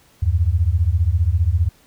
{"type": "beating tone pair", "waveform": "sine", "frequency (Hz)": [77.78, 92.78], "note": ["D#2", "F#2"], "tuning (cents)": [0, 5], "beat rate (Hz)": 15, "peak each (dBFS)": -17, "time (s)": [0.22, 1.69], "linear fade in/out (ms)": 10, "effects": ["pink hiss -54 dBFS RMS until 1.86 s"]}